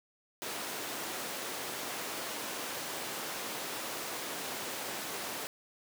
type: high-pass noise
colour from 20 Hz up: pink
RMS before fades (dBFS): -39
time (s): 0.42-5.47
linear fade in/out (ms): 0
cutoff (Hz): 320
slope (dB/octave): 12
effects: none